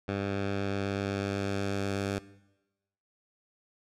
10% pulse tone with low-pass filter sweep, 99.1 Hz, G2, 19 cents sharp, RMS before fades -32 dBFS, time 0.08-2.19 s, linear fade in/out 5 ms, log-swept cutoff 3200 to 8800 Hz, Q 0.74, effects noise-tail reverb RT60 1.0 s tail -19 dB re dry

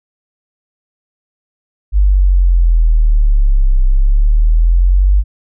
sine exponential two-way sweep, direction down then up, 50.5 to 31.94 to 50.5 Hz, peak -6 dBFS, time 1.92-5.24 s, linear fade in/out 50 ms, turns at 3.82 s, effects none

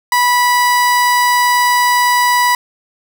30% pulse tone, 981 Hz, B5, 12 cents flat, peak -7 dBFS, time 0.12-2.55 s, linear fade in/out 2 ms, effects none

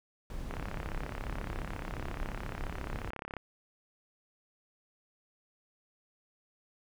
brown noise, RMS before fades -39 dBFS, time 0.3-3.1 s, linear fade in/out 2 ms
click train, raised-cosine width 0.5 ms, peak -24 dBFS, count 99, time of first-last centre 0.51-3.367 s, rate 34.3 Hz
effects none

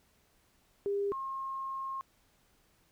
sine tone pair in turn, 401.9 / 1072.9 Hz, G4 / C6, +43 / +43 cents, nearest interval octave + perfect fourth, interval 1700 cents, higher second, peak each -29 / -35 dBFS, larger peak first, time 0.86-1.12 / 1.12-2.01 s, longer second, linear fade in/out 0 ms, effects pink hiss -69 dBFS RMS until 2.91 s

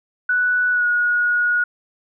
sine tone with pitch glide, 1480 to 1449.5 Hz, F#6 to F#6, 0 to -36 cents, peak -15 dBFS, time 0.29-1.64 s, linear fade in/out 5 ms, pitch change -36 cents, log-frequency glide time 0.71-0.86 s, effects none

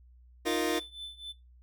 sawtooth chord, Eb suspended second, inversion none, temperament just, 311.1 / 350 / 466.7 Hz, Eb4 / F4 / Bb4, 0 / +4 / +2 cents, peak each -28 / -27 / -28 dBFS, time 0.45-0.8 s, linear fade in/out 20 ms
triangle tone with tremolo, 3519 Hz, A7, in tune, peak -35 dBFS, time 0.46-1.33 s, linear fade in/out 20 ms, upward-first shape triangle, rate 3.9 Hz, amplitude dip 90%
effects noise-tail reverb RT60 0.2 s tail -19 dB re dry + added 61 Hz sine -54 dBFS peak until 1.62 s

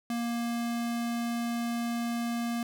square tone, 235.2 Hz, A#3, 16 cents sharp, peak -30 dBFS, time 0.1-2.63 s, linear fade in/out 2 ms, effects none

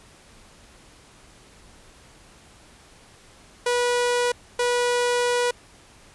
sawtooth tone bursts at uneven times, 486.9 Hz, B4, 25 cents flat, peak -16 dBFS, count 2, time 3.66-4.32 / 4.59-5.51 s, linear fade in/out 5 ms, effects pink hiss -51 dBFS RMS until 6.14 s + resampled to 24000 Hz

